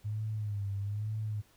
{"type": "tone with vibrato", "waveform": "sine", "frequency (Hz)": 103.83, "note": "G#2", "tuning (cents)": 0, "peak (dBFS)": -32, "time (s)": [0.04, 1.42], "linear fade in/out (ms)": 20, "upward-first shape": "sine", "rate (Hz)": 1.1, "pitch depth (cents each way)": 81, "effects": ["pink hiss -65 dBFS RMS until 1.56 s"]}